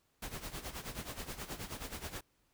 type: noise with tremolo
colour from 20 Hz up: pink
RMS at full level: -41 dBFS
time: 0.22-2.21 s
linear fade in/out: 5 ms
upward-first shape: sine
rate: 9.4 Hz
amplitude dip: 75%
effects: pink hiss -75 dBFS RMS until 2.53 s